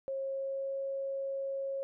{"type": "tone with pitch glide", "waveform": "sine", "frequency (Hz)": [540, 545], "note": ["C#5", "C#5"], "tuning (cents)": [-45, -29], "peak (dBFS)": -33, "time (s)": [0.08, 1.83], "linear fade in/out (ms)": 0, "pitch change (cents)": 16, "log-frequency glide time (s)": [0.19, 0.78], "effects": []}